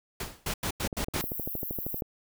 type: noise with exponential decay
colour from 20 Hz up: pink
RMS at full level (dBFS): -31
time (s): 0.2-0.49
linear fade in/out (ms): 5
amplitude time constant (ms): 61
type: noise bursts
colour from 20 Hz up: pink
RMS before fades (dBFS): -31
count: 5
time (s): 0.46-1.215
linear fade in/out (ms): 5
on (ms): 79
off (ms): 90
type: click train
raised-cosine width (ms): 2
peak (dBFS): -21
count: 16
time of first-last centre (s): 0.85-2.022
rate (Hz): 12.8
type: high-pass noise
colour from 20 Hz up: pink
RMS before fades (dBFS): -36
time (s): 1.2-2.01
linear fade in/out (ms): 0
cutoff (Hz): 12000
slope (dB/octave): 96
effects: none